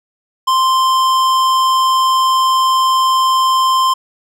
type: tone with tanh clipping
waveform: sine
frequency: 1045 Hz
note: C6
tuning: 2 cents flat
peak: -12 dBFS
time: 0.47-3.94 s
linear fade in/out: 10 ms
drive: 17 dB
effects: none